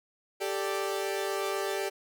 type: chord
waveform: sawtooth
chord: G suspended second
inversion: none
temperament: equal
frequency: 392 / 440 / 587.3 Hz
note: G4 / A4 / D5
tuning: 0 / 0 / 0 cents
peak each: -28 / -32 / -32 dBFS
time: 0.4-1.9 s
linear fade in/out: 20 ms
effects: none